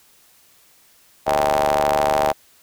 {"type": "ring-modulated tone", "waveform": "sawtooth", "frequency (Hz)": 73.42, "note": "D2", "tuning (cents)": 0, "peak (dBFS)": -9, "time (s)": [1.26, 2.33], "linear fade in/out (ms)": 20, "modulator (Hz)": 710, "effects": ["white hiss -54 dBFS RMS until 2.62 s"]}